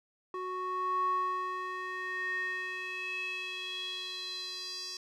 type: tone with band-pass filter sweep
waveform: square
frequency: 369.2 Hz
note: F#4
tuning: 4 cents flat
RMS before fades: -36 dBFS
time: 0.34-4.97 s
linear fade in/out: 2 ms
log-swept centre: 830 to 5200 Hz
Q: 5.9
effects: none